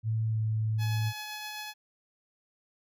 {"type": "tone with pitch glide", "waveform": "sine", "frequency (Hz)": [111, 109.54], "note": ["A2", "A2"], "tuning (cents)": [16, -7], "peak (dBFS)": -26, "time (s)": [0.03, 1.13], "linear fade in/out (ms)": 50, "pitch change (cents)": -23, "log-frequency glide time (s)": [0.28, 0.4]}
{"type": "tone with tremolo", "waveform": "10% pulse", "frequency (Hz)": 848, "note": "G#5", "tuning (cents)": 36, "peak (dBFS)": -28, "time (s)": [0.78, 1.74], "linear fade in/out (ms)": 50, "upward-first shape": "triangle", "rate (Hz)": 7.7, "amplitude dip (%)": 25}
{"effects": []}